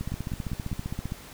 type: two click trains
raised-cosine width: 5 ms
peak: -19 / -19 dBFS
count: 4 / 18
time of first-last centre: 0.12-0.716 / 0.01-1.121 s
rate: 5.03 / 15.3 Hz
effects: pink hiss -46 dBFS RMS until 1.33 s